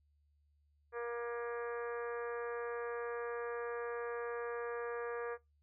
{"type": "harmonic tone", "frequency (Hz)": 236.8, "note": "A#3", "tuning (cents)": 27, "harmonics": [2, 3, 4, 5, 6, 7, 8, 9, 10], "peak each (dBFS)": [-39, -52, -50, -47, -54, -48, -57, -61, -61], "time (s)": [0.92, 5.38], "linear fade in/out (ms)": 50, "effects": ["noise-tail reverb RT60 0.2 s tail -21 dB re dry", "added 73 Hz sine -70 dBFS peak until 5.62 s"]}